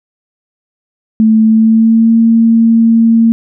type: tone with pitch glide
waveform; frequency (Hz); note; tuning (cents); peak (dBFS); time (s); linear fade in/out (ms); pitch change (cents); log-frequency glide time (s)
sine; 220 to 227.9; A3 to A#3; 0 to -39; -4; 1.2-3.32; 0; +61; 1.44-2.15
effects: none